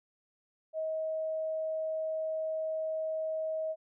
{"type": "tone", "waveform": "sine", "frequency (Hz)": 634, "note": "D#5", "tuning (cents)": 32, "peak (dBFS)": -31, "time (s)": [0.73, 3.76], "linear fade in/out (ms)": 50, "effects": []}